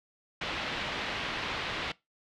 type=low-pass noise; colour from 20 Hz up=white; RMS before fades=-35 dBFS; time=0.41-1.92 s; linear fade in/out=5 ms; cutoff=3500 Hz; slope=24 dB/octave; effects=noise-tail reverb RT60 0.2 s tail -21 dB re dry